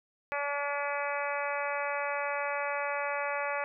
harmonic tone with a mistuned harmonic, 286.3 Hz, D4, 44 cents flat, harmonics 2 / 3 / 4 / 5 / 6 / 7 / 8 / 9, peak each -35 / -37 / -38 / -39 / -40 / -40 / -41 / -42 dBFS, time 0.32-3.64 s, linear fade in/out 0 ms, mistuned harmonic 9, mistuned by -23 cents, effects none

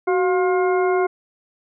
harmonic tone with a mistuned harmonic, 355.3 Hz, F4, 30 cents sharp, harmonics 1 / 2 / 3 / 4 / 6, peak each -17 / -23 / -27 / -29 / -33 dBFS, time 0.07-1.07 s, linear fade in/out 10 ms, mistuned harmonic 1, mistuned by +81 cents, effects none

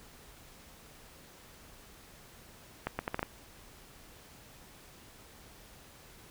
accelerating click train, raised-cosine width 0.5 ms, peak -17 dBFS, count 6, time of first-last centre 2.87-3.229 s, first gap 120 ms, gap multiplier 0.74, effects pink hiss -55 dBFS RMS until 6.3 s

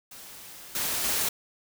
white noise with level steps, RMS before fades -45 / -29 / -27 dBFS, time 0.11-1.29 s, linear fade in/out 5 ms, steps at 0.75 / 1.04 s, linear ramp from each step 2 ms, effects none

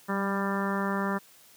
harmonic tone with a mistuned harmonic, 197.7 Hz, G3, 15 cents sharp, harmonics 1 / 2 / 3 / 4 / 5 / 6 / 7 / 8 / 9, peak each -29 / -35 / -37 / -40 / -35 / -36 / -38 / -41 / -38 dBFS, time 0.08-1.19 s, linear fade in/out 20 ms, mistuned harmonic 1, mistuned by -22 cents, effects white hiss -56 dBFS RMS until 1.56 s + high-pass 100 Hz 12 dB/octave

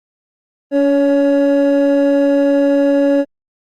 triangle tone pair together, 283.1 / 560 Hz, C#4 / C#5, +37 / +18 cents, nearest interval octave, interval 1181 cents, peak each -10 dBFS, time 0.71-3.25 s, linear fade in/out 50 ms, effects tanh soft clip ceiling -2 dBFS + Opus 32 kbps

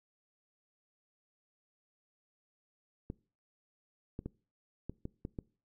clicks, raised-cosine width 3 ms, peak -26 dBFS, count 7, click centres 3.101 / 4.191 / 4.26 / 4.896 / 5.054 / 5.251 / 5.388 s, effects noise-tail reverb RT60 0.4 s tail -23 dB re dry

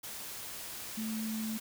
sine tone in noise, 220 Hz, A3, in tune, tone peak -34 dBFS, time 0.97-1.58 s, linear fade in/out 10 ms, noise white, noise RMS -43 dBFS, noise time 0.03-1.6 s, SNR +6 dB, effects none

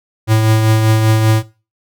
square tone with tremolo, 110 Hz, A2, in tune, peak -8 dBFS, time 0.27-1.43 s, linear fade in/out 50 ms, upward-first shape triangle, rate 5.1 Hz, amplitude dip 40%, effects noise-tail reverb RT60 0.3 s tail -17 dB re dry

